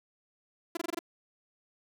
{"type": "tone bursts", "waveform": "sawtooth", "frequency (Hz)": 338.1, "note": "E4", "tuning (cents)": 44, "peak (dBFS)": -27, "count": 6, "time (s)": [0.75, 0.991], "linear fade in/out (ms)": 5, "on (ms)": 21, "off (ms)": 23, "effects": []}